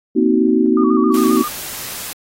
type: chord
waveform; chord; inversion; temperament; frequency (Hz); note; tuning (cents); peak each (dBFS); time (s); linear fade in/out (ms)
sine; C half-diminished seventh; third; just; 235.5 / 261.6 / 314 / 376.7; Bb3 / C4 / Eb4 / Gb4; +18 / 0 / +16 / +31; -16 / -17 / -16 / -17; 0.15-1.43; 20
type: tone with vibrato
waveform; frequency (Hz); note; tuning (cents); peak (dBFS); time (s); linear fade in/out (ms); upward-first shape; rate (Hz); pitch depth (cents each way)
sine; 1174.7; D6; 0; -21; 0.77-1.48; 2; square; 7.5; 59
type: noise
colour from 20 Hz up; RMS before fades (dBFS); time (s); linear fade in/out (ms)
white; -28; 1.14-2.13; 2
effects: AAC 48 kbps